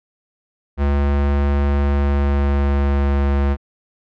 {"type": "tone with pitch glide", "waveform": "square", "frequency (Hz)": [70.9, 69.96], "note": ["C#2", "C#2"], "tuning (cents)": [40, 17], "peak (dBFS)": -15, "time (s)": [0.77, 3.57], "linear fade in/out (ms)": 50, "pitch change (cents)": -23, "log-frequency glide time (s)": [1.77, 3.25], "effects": ["low-pass 2000 Hz 12 dB/octave"]}